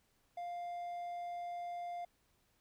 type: tone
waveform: triangle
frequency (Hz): 700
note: F5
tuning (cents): +4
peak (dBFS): -38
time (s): 0.37-2.05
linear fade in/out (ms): 5
effects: pink hiss -75 dBFS RMS until 2.6 s